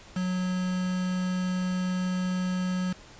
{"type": "tone with quantisation", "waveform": "triangle", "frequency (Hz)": 183.2, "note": "F#3", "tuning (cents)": -17, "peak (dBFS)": -24, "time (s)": [0.16, 2.93], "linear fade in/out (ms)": 5, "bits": 6, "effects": ["pink hiss -50 dBFS RMS until 3.19 s", "resampled to 16000 Hz"]}